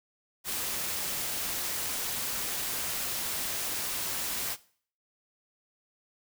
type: noise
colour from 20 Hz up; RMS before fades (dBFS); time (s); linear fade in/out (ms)
white; -33; 0.44-4.57; 50
effects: noise-tail reverb RT60 0.5 s tail -19 dB re dry